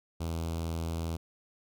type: tone with notch filter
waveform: sawtooth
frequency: 82.41 Hz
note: E2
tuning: in tune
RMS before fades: -34 dBFS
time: 0.2-1.17 s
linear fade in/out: 10 ms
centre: 1800 Hz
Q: 1.2
effects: none